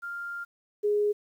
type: tone pair in turn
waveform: sine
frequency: 1396.9 / 415.3 Hz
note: F6 / G#4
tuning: 0 / 0 cents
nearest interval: octave + major sixth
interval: 2100 cents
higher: first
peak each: -33 / -22 dBFS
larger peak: second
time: 0.02-0.45 / 0.83-1.13 s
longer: first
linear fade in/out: 20 ms
effects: 10-bit